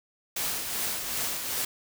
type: noise with tremolo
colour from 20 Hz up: white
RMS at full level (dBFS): -29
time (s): 0.36-1.65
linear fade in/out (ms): 5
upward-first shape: triangle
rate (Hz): 2.6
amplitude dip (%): 50
effects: none